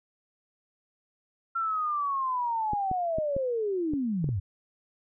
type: linear sweep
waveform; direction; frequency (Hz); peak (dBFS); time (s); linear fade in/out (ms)
sine; down; 1365 to 84.1; -26; 1.55-4.4; 10
type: clicks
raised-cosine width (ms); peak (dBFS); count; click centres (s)
3; -21; 7; 2.734 / 2.914 / 3.185 / 3.365 / 3.936 / 4.243 / 4.29
effects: none